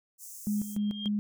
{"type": "high-pass noise", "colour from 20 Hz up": "pink", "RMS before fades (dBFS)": -45, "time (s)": [0.18, 0.78], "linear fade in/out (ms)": 50, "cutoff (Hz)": 6100, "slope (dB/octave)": 48}
{"type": "tone with tremolo", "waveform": "sine", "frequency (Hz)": 207.7, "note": "G#3", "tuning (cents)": 0, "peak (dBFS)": -26, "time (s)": [0.47, 1.19], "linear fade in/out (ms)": 0, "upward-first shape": "square", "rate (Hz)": 3.4, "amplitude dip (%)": 70}
{"type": "tone with exponential growth", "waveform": "sine", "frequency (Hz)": 3213, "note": "G7", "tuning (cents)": 42, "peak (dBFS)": -32, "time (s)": [0.57, 1.08], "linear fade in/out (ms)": 5, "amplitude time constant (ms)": 110}
{"effects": []}